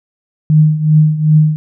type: tone with tremolo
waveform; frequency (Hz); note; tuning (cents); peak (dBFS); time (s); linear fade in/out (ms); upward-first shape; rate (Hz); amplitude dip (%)
sine; 154.1; D#3; -16; -3; 0.5-1.56; 0; triangle; 2.6; 80
effects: none

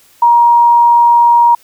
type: tone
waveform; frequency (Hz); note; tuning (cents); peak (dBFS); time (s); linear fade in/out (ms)
sine; 946; A#5; +25; -4; 0.22-1.55; 5
effects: white hiss -47 dBFS RMS until 1.63 s

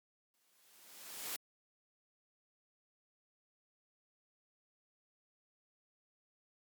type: noise with exponential growth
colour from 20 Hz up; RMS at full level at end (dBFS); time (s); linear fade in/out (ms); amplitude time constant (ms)
white; -39; 0.34-1.36; 0; 220
effects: high-pass 200 Hz 12 dB/octave + MP3 96 kbps

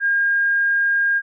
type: tone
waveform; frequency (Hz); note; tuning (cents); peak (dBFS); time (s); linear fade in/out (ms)
sine; 1616; G#6; -48; -15; 0-1.22; 50
effects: none

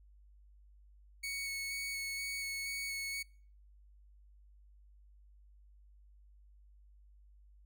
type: tone with vibrato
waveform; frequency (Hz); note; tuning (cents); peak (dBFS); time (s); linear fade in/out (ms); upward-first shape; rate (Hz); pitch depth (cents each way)
sawtooth; 2217; C#7; 0; -34; 1.23-3.23; 10; square; 2.1; 9
effects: noise-tail reverb RT60 0.5 s tail -26 dB re dry + added 50 Hz sine -58 dBFS peak until 7.65 s

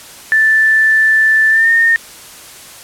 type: tone with pitch glide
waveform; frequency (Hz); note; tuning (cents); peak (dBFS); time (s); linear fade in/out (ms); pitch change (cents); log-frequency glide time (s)
sine; 1762 to 1830.5; A6 to A#6; +2 to -32; -7; 0.32-1.96; 0; +66; 1.5-1.7
effects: white hiss -35 dBFS RMS until 2.83 s + low-pass 12000 Hz 12 dB/octave

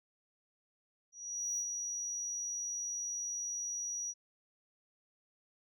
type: tone with ADSR envelope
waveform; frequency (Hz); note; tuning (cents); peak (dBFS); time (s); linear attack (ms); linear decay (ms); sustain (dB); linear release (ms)
sine; 5800; F#8; -35; -30; 1.12-4.14; 460; 65; -5; 44
effects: tanh soft clip ceiling -32 dBFS

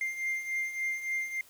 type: beating tone pair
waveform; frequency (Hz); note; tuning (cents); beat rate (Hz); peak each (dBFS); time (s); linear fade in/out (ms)
triangle; 2100 / 2103.5; C7 / C7; +6 / +9; 3.5; -36 / -30; 0.01-1.41; 2
effects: white hiss -58 dBFS RMS until 1.49 s

